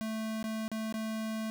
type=tone with dropouts; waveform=square; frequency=220 Hz; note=A3; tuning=in tune; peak=-34 dBFS; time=0.01-1.5 s; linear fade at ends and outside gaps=0 ms; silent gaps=0.428-0.441 / 0.68-0.716 / 0.925-0.941 s; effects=none